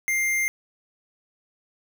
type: tone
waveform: square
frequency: 2100 Hz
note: C7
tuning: 6 cents sharp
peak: -22 dBFS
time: 0.08-0.48 s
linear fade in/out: 0 ms
effects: 10-bit